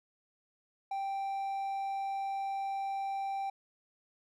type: tone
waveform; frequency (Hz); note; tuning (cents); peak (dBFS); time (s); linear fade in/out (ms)
triangle; 784; G5; 0; -31; 0.91-3.5; 5
effects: none